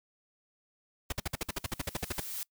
blue noise with exponential growth, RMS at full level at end -36 dBFS, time 1.09-2.43 s, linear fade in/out 1 ms, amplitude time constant 290 ms
pink noise bursts, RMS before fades -33 dBFS, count 15, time 1.1-2.202 s, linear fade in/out 5 ms, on 24 ms, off 53 ms
effects noise-tail reverb RT60 0.1 s tail -25 dB re dry

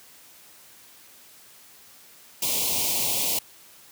white band-stop noise, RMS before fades -25 dBFS, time 2.42-3.39 s, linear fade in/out 5 ms, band 1000 to 2300 Hz, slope 48 dB/octave, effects white hiss -51 dBFS RMS until 3.91 s + high-pass 80 Hz 12 dB/octave

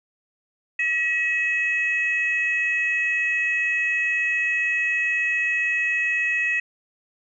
sine tone pair together, 1919 / 2566 Hz, A#6 / E7, +50 / -47 cents, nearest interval perfect fourth, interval 503 cents, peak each -22 / -22 dBFS, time 0.79-6.6 s, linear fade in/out 5 ms, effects tanh soft clip ceiling -13 dBFS

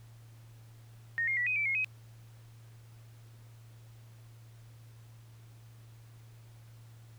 sine tone with pitch steps, 1851 / 2128 / 1952 / 2507 / 2323 / 2155 / 2530 Hz, A#6 / C7 / B6 / D#7 / D7 / C#7 / D#7, -13 / +29 / -21 / +12 / -20 / -49 / +28 cents, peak -28 dBFS, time 1.18-1.845 s, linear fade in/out 0 ms, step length 95 ms, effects added 114 Hz sine -51 dBFS peak until 7.18 s + pink hiss -64 dBFS RMS until 7.18 s

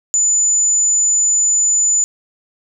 sine tone, 7000 Hz, A8, 10 cents flat, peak -11 dBFS, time 0.14-2.04 s, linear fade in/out 0 ms, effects 8-bit

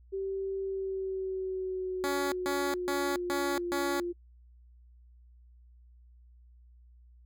sine tone with pitch glide, 387.6 to 349.3 Hz, G4 to F4, -20 to 0 cents, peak -31 dBFS, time 0.12-4.13 s, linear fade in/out 20 ms, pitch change -180 cents, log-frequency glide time 0.63-3.68 s
10% pulse tone bursts, 281.2 Hz, C#4, 25 cents sharp, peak -22 dBFS, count 5, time 2.04-4 s, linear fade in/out 0 ms, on 280 ms, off 140 ms
effects noise-tail reverb RT60 0.1 s tail -26 dB re dry + added 60 Hz sine -54 dBFS peak until 7.25 s

